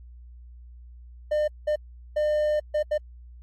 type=tone bursts at uneven times; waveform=triangle; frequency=603 Hz; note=D5; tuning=46 cents sharp; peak=-19 dBFS; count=5; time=1.31-1.48 / 1.67-1.76 / 2.16-2.6 / 2.74-2.83 / 2.91-2.98 s; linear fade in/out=10 ms; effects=added 60 Hz sine -43 dBFS peak until 3.42 s + AAC 48 kbps